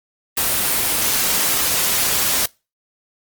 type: noise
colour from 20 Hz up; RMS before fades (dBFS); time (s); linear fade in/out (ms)
white; -18; 0.37-2.46; 5
effects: noise-tail reverb RT60 0.3 s tail -26 dB re dry + Opus 24 kbps